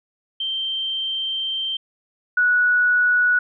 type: tone pair in turn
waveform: sine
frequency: 3136 / 1468.9 Hz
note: G7 / F#6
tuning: 0 / -13 cents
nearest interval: octave + minor second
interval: 1313 cents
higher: first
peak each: -22 / -14 dBFS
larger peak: second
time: 0.4-1.77 / 2.37-3.39 s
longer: first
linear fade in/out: 5 ms
effects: none